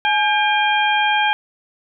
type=harmonic tone with a mistuned harmonic; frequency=801 Hz; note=G5; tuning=37 cents sharp; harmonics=1 / 2 / 3 / 4; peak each=-17 / -20 / -22 / -23 dBFS; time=0.05-1.33 s; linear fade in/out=0 ms; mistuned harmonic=1; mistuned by=+92 cents; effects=none